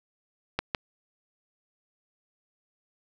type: clicks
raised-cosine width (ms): 0.3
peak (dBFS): -10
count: 2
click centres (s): 0.59 / 0.748
effects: none